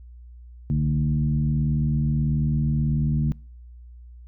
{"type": "tone with frequency modulation", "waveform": "sine", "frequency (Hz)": 146.83, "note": "D3", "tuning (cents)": 0, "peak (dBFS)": -19, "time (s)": [0.7, 3.32], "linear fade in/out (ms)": 0, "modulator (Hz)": 78.5, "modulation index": 0.91, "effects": ["noise-tail reverb RT60 0.5 s tail -26 dB re dry", "added 60 Hz sine -41 dBFS peak until 4.27 s"]}